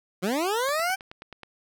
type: linear sweep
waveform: 20% pulse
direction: up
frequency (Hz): 168.8 to 784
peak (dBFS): -19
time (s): 0.22-0.96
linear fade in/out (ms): 20
type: click train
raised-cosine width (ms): 0.3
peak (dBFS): -25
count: 8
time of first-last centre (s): 0.69-1.433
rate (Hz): 9.42
effects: none